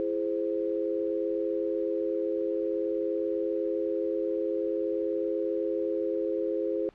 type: chord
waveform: sine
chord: E augmented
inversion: none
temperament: equal with one note detuned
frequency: 334.8 / 415.3 / 523.3 Hz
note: E4 / G#4 / B#4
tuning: +27 / 0 / 0 cents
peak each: -31 dBFS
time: 0-6.89 s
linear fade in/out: 0 ms
effects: pink hiss -60 dBFS RMS until 6.94 s + low-pass 3000 Hz 12 dB/octave